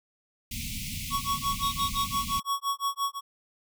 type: band-stop noise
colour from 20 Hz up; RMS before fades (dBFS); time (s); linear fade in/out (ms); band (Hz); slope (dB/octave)
pink; -35; 0.51-2.4; 5; 260 to 2100; 96
type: tone with tremolo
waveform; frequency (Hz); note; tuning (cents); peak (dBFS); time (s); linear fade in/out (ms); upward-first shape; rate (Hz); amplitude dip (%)
square; 1115; C#6; +10; -25; 1.1-3.21; 50; sine; 5.8; 100
type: tone bursts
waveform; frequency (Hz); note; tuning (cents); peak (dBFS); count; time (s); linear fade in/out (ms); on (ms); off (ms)
triangle; 3729; A#7; 0; -32; 3; 1.63-2.041; 0; 85; 78
effects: none